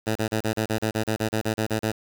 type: tone bursts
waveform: 10% pulse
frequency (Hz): 109.6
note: A2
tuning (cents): -6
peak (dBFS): -14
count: 15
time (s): 0.06-1.924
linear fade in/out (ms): 20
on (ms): 100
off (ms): 26
effects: 7-bit